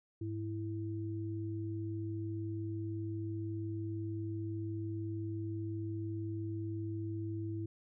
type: tone pair together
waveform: sine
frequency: 103.82 / 329.6 Hz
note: G#2 / E4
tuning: 0 / 0 cents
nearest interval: octave + minor sixth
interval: 2000 cents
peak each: -38 / -40 dBFS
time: 0.21-7.66 s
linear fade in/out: 5 ms
effects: none